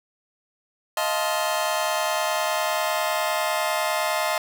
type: chord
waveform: sawtooth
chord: F dominant seventh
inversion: third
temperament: just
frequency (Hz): 628.6 / 698.5 / 873.1 / 1047.7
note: Eb5 / F5 / A5 / C6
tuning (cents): +18 / 0 / -14 / +2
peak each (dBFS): -22 / -25 / -25 / -25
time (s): 0.97-4.38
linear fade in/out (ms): 2
effects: none